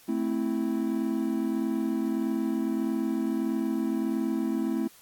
triangle chord, A minor, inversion none, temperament equal, 220 / 261.6 / 329.6 Hz, A3 / C4 / E4, 0 / 0 / 0 cents, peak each -28 dBFS, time 0.08-4.88 s, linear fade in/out 10 ms, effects white hiss -55 dBFS RMS until 5.01 s + AAC 64 kbps

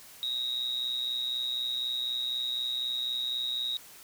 sine tone with amplitude modulation, 3782 Hz, A#7, 24 cents sharp, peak -26 dBFS, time 0.23-3.77 s, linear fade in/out 0 ms, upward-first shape sine, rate 124 Hz, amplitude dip 70%, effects white hiss -51 dBFS RMS until 4.03 s

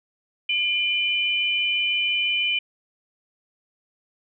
sine tone pair together, 2394 / 3020 Hz, D7 / F#7, +33 / +35 cents, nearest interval major third, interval 402 cents, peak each -23 dBFS, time 0.49-2.59 s, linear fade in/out 5 ms, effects none

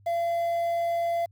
triangle tone with quantisation, 682 Hz, F5, 41 cents flat, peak -22 dBFS, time 0.06-1.26 s, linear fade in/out 10 ms, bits 8, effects added 100 Hz sine -54 dBFS peak until 1.31 s

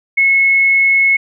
sine tone, 2185 Hz, C#7, 26 cents flat, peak -8 dBFS, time 0.17-1.17 s, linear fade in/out 10 ms, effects none

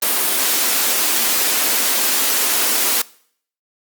white high-pass noise, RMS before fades -17 dBFS, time 0.02-3.02 s, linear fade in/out 5 ms, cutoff 220 Hz, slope 48 dB/octave, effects noise-tail reverb RT60 0.6 s tail -22 dB re dry + Opus 32 kbps

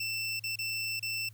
25% pulse tone with dropouts, 2673 Hz, E7, 23 cents sharp, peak -28 dBFS, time 0-1.29 s, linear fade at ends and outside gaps 5 ms, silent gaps 0.396-0.437 / 0.558-0.587 / 0.996-1.026 s, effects added 109 Hz sine -50 dBFS peak until 1.33 s + white hiss -65 dBFS RMS until 1.33 s

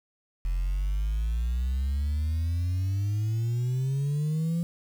sine exponential sweep, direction up, 42.24 to 171.8 Hz, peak -22 dBFS, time 0.45-4.63 s, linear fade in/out 0 ms, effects tanh soft clip ceiling -23 dBFS + 8-bit

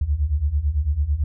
sine beating tone pair, 68 / 77 Hz, C#2 / D#2, -33 / -17 cents, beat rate 9 Hz, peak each -23 / -20 dBFS, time 0.01-1.24 s, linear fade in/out 5 ms, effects none

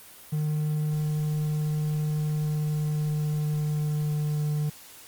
triangle tone with pitch glide, 152 to 150.08 Hz, D#3 to D3, -40 to +38 cents, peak -22 dBFS, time 0.32-4.7 s, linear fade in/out 10 ms, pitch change -22 cents, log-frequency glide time 2.29-4.41 s, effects white hiss -48 dBFS RMS until 5.07 s + Opus 32 kbps

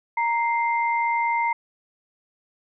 sine tone pair together, 932.3 / 2093 Hz, A#5 / C7, 0 / 0 cents, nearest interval octave + major second, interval 1400 cents, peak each -21 / -26 dBFS, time 0.17-1.53 s, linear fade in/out 5 ms, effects none

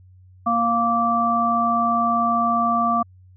harmonic tone, 233.1 Hz, A#3, in tune, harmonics 1 / 3 / 5, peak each -24 / -22 / -19 dBFS, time 0.46-3.03 s, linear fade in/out 10 ms, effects added 92 Hz sine -46 dBFS peak until 3.36 s

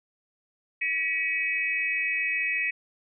sine tone cluster, 1942 / 2267 / 2553 Hz, B6 / C#7 / D#7, -30 / +38 / +44 cents, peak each -29 dBFS, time 0.81-2.71 s, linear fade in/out 10 ms, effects none

